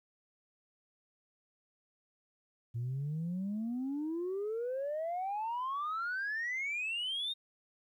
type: exponential sweep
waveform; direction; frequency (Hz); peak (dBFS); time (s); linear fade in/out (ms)
sine; up; 114.3 to 3729; -32; 2.74-7.34; 20
effects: tanh soft clip ceiling -31 dBFS + 12-bit